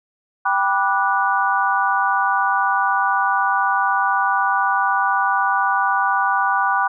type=chord; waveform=sine; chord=G major seventh; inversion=none; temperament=just; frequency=784 / 980 / 1176 / 1470 Hz; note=G5 / B5 / D6 / F#6; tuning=0 / -14 / +2 / -12 cents; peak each=-21 dBFS; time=0.45-6.88 s; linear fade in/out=10 ms; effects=none